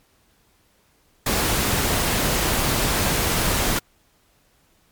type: noise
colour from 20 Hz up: pink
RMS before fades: -21 dBFS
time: 1.26-3.79 s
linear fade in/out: 5 ms
effects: pink hiss -61 dBFS RMS until 4.91 s + MP3 96 kbps